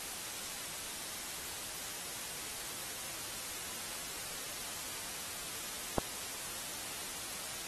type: click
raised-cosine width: 1 ms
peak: -15 dBFS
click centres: 5.983 s
effects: white hiss -42 dBFS RMS until 7.67 s + AAC 32 kbps